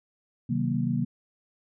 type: chord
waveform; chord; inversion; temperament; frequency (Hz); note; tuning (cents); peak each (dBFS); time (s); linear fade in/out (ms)
sine; C half-diminished seventh; none; just; 130.81 / 156.98 / 188.37 / 235.5; C3 / Eb3 / Gb3 / Bb3; 0 / +16 / +31 / +18; -29 / -31 / -31 / -28; 0.49-1.05; 10
effects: none